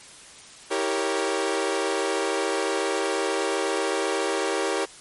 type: chord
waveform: sawtooth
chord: E diminished seventh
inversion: none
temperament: equal with one note detuned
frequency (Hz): 324 / 392 / 466.2 / 554.4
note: E4 / G4 / Bb4 / Db5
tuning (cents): -30 / 0 / 0 / 0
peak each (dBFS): -27 / -23 / -25 / -26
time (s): 0.7-4.86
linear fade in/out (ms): 20
effects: white hiss -46 dBFS RMS until 5 s + MP3 48 kbps